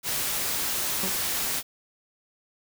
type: noise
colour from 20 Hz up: white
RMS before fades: -28 dBFS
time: 0.03-1.63 s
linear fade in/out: 50 ms
type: tone with exponential decay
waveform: sawtooth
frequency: 190 Hz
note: F#3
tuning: 46 cents sharp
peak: -23 dBFS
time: 1.03-1.23 s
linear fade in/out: 5 ms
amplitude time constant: 42 ms
effects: none